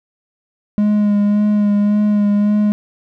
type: tone with vibrato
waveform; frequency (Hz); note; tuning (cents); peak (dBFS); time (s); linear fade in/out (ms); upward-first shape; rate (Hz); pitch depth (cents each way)
triangle; 207.1; G#3; -5; -9; 0.78-2.72; 0; sine; 1.8; 21
effects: none